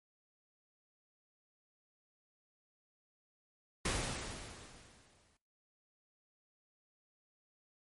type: noise with exponential decay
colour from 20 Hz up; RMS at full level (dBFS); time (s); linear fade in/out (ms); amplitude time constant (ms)
pink; -33; 3.85-5.37; 5; 330
effects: noise-tail reverb RT60 0.5 s tail -22 dB re dry + MP3 48 kbps